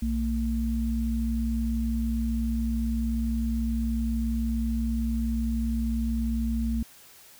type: tone pair together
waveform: sine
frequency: 60.2 / 227.3 Hz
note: B1 / A#3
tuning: -44 / -43 cents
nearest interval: octave + major seventh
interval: 2301 cents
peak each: -27 / -27 dBFS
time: 0.02-6.83 s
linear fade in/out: 5 ms
effects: white hiss -52 dBFS RMS until 7.39 s